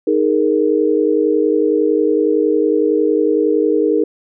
sine chord, D# suspended fourth, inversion none, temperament equal, 311.1 / 415.3 / 466.2 Hz, D#4 / G#4 / A#4, 0 / 0 / 0 cents, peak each -16 dBFS, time 0.07-4.04 s, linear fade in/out 5 ms, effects none

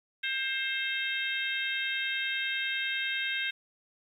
harmonic tone, 530 Hz, C5, 22 cents sharp, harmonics 3 / 4 / 5 / 6 / 7, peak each -34 / -35 / -36 / -37 / -37 dBFS, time 0.23-3.51 s, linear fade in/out 10 ms, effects 10-bit

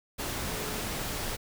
sine tone in noise, 425 Hz, G#4, 40 cents sharp, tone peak -43 dBFS, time 0.52-0.83 s, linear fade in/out 20 ms, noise pink, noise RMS -34 dBFS, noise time 0.18-1.37 s, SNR -12 dB, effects none

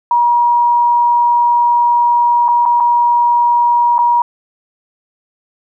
sine tone with dropouts, 955 Hz, A#5, 42 cents sharp, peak -8 dBFS, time 0.11-4.22 s, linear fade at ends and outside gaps 2 ms, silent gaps 2.482-2.486 / 2.654-2.66 / 2.801-2.805 / 3.982-3.989 s, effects none

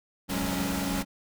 square chord, F# suspended second, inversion none, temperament equal with one note detuned, 185 / 208.7 / 277.2 Hz, F#3 / G#3 / C#4, 0 / +9 / 0 cents, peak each -34 / -37 / -33 dBFS, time 0.28-1.05 s, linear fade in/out 50 ms
pink noise, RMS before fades -34 dBFS, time 0.29-1.03 s, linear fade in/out 10 ms
effects none

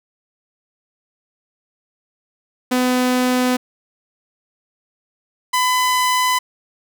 sawtooth tone pair in turn, 251.5 / 1006 Hz, B3 / B5, +32 / +32 cents, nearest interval 2 octaves, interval 2400 cents, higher second, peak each -11 dBFS, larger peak neither, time 2.71-3.57 / 5.53-6.39 s, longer neither, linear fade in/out 10 ms, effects none

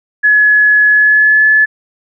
sine tone with pitch glide, 1697 to 1724.7 Hz, G#6 to A6, +37 to -35 cents, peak -5 dBFS, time 0.23-1.66 s, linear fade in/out 20 ms, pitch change +28 cents, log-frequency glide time 0.9-1.46 s, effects none

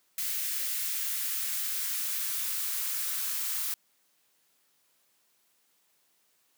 blue noise with high-pass filter sweep, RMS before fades -32 dBFS, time 0.18-3.74 s, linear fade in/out 2 ms, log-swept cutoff 1800 to 1100 Hz, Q 1.4, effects white hiss -70 dBFS RMS until 6.57 s + high-pass 150 Hz 12 dB/octave

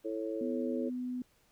harmonic tone, 110 Hz, A2, in tune, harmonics 3 / 4 / 5, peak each -37 / -38 / -39 dBFS, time 0.04-0.9 s, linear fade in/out 20 ms
sine tone, 250 Hz, B3, 21 cents sharp, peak -34 dBFS, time 0.41-1.22 s, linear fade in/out 2 ms
effects pink hiss -69 dBFS RMS until 1.51 s

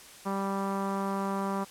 sawtooth tone with low-pass filter, 196 Hz, G3, in tune, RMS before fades -31 dBFS, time 0.25-1.65 s, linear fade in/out 20 ms, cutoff 1100 Hz, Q 3.4, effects white hiss -50 dBFS RMS until 1.7 s + low-pass 11000 Hz 12 dB/octave

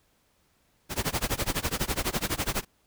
pink noise with tremolo, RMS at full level -26 dBFS, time 0.89-2.65 s, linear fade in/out 50 ms, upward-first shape sine, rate 12 Hz, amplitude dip 95%, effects pink hiss -68 dBFS RMS until 2.86 s

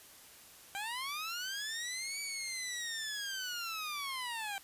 15% pulse linear two-way sweep, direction up then down, 776 to 2291 to 776 Hz, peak -31 dBFS, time 0.75-4.58 s, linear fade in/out 0 ms, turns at 2.2 s, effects white hiss -56 dBFS RMS until 4.63 s + resampled to 32000 Hz

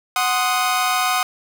sawtooth chord, C diminished, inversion second, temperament equal, 740 / 1046.5 / 1244.5 Hz, Gb5 / C6 / Eb6, 0 / 0 / 0 cents, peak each -17 / -21 / -17 dBFS, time 0.16-1.23 s, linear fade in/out 2 ms, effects none

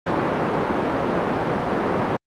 pink band-pass noise, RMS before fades -22 dBFS, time 0.06-2.17 s, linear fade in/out 10 ms, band 190 to 1200 Hz, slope 12 dB/octave, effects Opus 48 kbps

